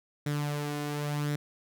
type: tone with flanger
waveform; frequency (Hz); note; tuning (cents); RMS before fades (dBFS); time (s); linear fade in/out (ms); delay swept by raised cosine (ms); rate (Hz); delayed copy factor
sawtooth; 146.83; D3; 0; -32; 0.26-1.36; 5; 0.53 to 2.83; 0.93; +0.5
effects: none